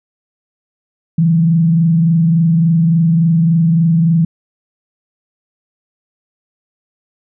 sine tone with frequency modulation, 165.2 Hz, E3, 4 cents sharp, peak -8 dBFS, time 1.18-4.25 s, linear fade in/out 5 ms, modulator 23.5 Hz, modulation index 0.4, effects none

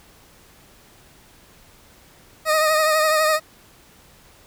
20% pulse tone with vibrato, 622.3 Hz, D#5, in tune, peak -11 dBFS, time 2.45-3.4 s, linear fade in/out 50 ms, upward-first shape triangle, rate 12 Hz, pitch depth 43 cents each way, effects pink hiss -51 dBFS RMS until 4.46 s

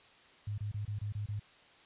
sine tone bursts, 103.83 Hz, G#2, in tune, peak -34 dBFS, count 7, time 0.47-1.396 s, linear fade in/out 5 ms, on 110 ms, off 26 ms, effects white hiss -60 dBFS RMS until 1.85 s + resampled to 8000 Hz

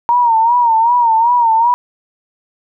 sine tone with vibrato, 932.3 Hz, A#5, in tune, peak -8 dBFS, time 0.09-1.74 s, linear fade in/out 0 ms, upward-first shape sine, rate 2.6 Hz, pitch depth 86 cents each way, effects none

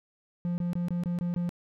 triangle tone bursts, 174.61 Hz, F3, in tune, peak -25 dBFS, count 7, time 0.45-1.492 s, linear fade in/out 0 ms, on 130 ms, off 22 ms, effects none

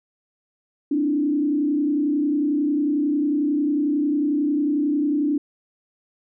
sine tone with frequency modulation, 293.7 Hz, D4, in tune, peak -18 dBFS, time 0.91-5.38 s, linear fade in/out 5 ms, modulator 31.1 Hz, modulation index 0.78, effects none

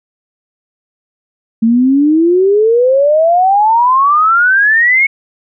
sine exponential sweep, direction up, 221.3 to 2217 Hz, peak -6 dBFS, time 1.62-5.07 s, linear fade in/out 10 ms, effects none

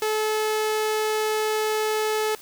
sawtooth tone, 431.5 Hz, A4, 34 cents flat, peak -18 dBFS, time 0.02-2.35 s, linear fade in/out 2 ms, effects white hiss -46 dBFS RMS until 2.41 s

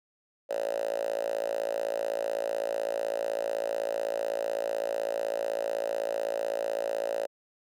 5% pulse tone with high-pass filter, 55.9 Hz, A1, 28 cents sharp, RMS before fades -31 dBFS, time 0.49-7.27 s, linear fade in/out 20 ms, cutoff 560 Hz, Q 8.8, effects none

